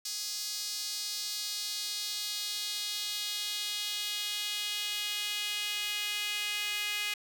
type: tone with high-pass filter sweep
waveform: sawtooth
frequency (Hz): 415.3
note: G#4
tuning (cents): 0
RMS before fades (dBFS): -35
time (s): 0.05-7.14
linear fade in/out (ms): 5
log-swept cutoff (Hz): 5000 to 2500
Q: 2.5
effects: 9-bit